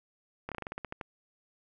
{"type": "slowing click train", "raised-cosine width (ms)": 0.5, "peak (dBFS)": -22, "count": 11, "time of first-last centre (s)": [0.49, 1.012], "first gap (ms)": 27, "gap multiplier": 1.14, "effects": []}